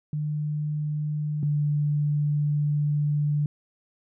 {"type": "tone pair in turn", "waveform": "sine", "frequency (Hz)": [150.2, 147.53], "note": ["D3", "D3"], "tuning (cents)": [39, 8], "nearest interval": "unison", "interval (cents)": 31, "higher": "first", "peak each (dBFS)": [-25, -21], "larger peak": "second", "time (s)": [[0.13, 1.43], [1.43, 3.46]], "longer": "second", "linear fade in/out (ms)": 2, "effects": []}